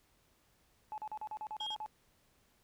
sine tone bursts, 858 Hz, A5, 44 cents flat, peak -38 dBFS, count 10, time 0.92-1.861 s, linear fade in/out 0 ms, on 59 ms, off 39 ms
sine tone, 3251 Hz, G#7, 38 cents flat, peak -36 dBFS, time 1.6-1.75 s, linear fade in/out 5 ms
effects tanh soft clip ceiling -33 dBFS + pink hiss -71 dBFS RMS until 2.63 s

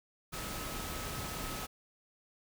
sine tone in noise, 1283 Hz, E6, 47 cents flat, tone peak -48 dBFS, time 0.32-1.67 s, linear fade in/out 20 ms, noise pink, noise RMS -40 dBFS, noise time 0.32-1.67 s, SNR -11 dB, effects none

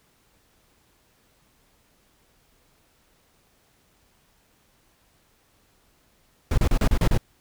brown noise bursts, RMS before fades -18 dBFS, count 7, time 6.51-7.176 s, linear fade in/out 2 ms, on 66 ms, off 34 ms, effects pink hiss -63 dBFS RMS until 7.4 s

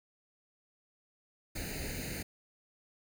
pink noise with comb filter, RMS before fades -39 dBFS, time 1.55-2.23 s, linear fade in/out 10 ms, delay 0.45 ms, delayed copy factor +0.9, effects none

